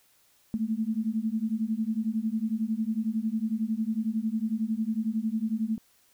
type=beating tone pair; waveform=sine; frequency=215.3 / 226.3 Hz; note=A3 / A3; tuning=-37 / +49 cents; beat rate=11 Hz; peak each=-29 / -29 dBFS; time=0.54-5.78 s; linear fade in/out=0 ms; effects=white hiss -64 dBFS RMS until 6.13 s